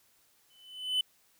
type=tone with exponential growth; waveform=triangle; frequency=3016 Hz; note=F#7; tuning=32 cents sharp; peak=-22 dBFS; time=0.5-1.01 s; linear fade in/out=5 ms; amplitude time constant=110 ms; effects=white hiss -67 dBFS RMS until 1.39 s